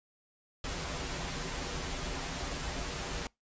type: noise with comb filter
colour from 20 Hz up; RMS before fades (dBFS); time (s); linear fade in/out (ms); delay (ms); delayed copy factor
pink; -37; 0.64-3.27; 2; 9.4; -0.65
effects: noise-tail reverb RT60 0.2 s tail -25 dB re dry + resampled to 16000 Hz